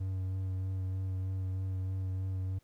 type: tone with vibrato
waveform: triangle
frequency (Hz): 94.2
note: F#2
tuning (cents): +32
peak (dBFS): -30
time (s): 0-2.59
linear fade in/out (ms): 10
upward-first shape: sine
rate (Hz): 3.2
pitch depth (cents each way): 15
effects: pink hiss -71 dBFS RMS until 2.63 s